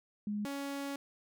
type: tone pair in turn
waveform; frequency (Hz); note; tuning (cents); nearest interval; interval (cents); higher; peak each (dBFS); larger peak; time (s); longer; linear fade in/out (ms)
sine / sawtooth; 207.7 / 279.5; G#3 / C#4; 0 / +14; perfect fourth; 514; second; -33 / -33; neither; 0.27-0.45 / 0.45-0.96; second; 2
effects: none